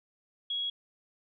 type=tone; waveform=sine; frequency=3322 Hz; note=G#7; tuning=in tune; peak=-30 dBFS; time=0.5-0.7 s; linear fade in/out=5 ms; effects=none